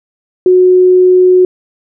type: tone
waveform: sine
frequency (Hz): 366.3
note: F#4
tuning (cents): -17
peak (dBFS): -3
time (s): 0.46-1.45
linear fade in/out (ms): 2
effects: none